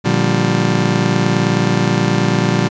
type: chord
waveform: 30% pulse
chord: G minor seventh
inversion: first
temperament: just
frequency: 117.6 / 147 / 176.4 / 196 Hz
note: Bb2 / D3 / F3 / G3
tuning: +16 / +2 / +18 / 0 cents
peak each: -16 dBFS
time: 0.04-2.69 s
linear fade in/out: 20 ms
effects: resampled to 16000 Hz